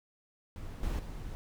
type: noise with level steps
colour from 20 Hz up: brown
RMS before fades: -42 / -33 / -41 dBFS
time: 0.56-1.35 s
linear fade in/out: 0 ms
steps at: 0.83 / 0.99 s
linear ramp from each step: 2 ms
effects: none